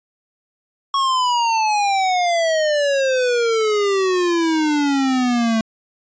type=exponential sweep; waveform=square; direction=down; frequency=1108.7 to 220 Hz; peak=-16 dBFS; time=0.94-5.61 s; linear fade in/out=2 ms; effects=resampled to 16000 Hz